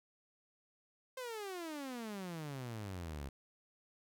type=exponential sweep; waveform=sawtooth; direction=down; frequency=527 to 66.1 Hz; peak=-38 dBFS; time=1.17-3.29 s; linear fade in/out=5 ms; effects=none